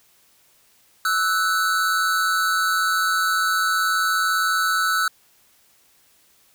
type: tone pair together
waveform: square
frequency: 1310.4 / 1490 Hz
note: E6 / F#6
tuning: -11 / +12 cents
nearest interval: major second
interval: 223 cents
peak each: -22 / -22 dBFS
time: 1.05-5.08 s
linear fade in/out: 2 ms
effects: white hiss -58 dBFS RMS until 6.54 s